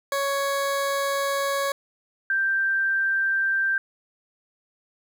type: tone pair in turn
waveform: 20% pulse / sine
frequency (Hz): 556 / 1572.6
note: C#5 / G6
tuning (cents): +5 / +5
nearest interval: octave + tritone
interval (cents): 1800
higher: second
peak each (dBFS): -18 / -20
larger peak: first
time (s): 0.12-1.72 / 2.3-3.78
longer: first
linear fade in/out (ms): 2
effects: 10-bit